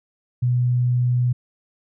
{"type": "tone", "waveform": "sine", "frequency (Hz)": 123.47, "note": "B2", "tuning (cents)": 0, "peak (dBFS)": -16, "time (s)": [0.42, 1.33], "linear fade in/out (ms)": 10, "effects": []}